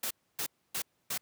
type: noise bursts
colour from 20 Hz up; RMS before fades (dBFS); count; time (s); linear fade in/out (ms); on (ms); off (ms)
white; -34; 4; 0.03-1.178; 5; 77; 280
effects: pink hiss -75 dBFS RMS until 1.21 s + high-pass 100 Hz 12 dB/octave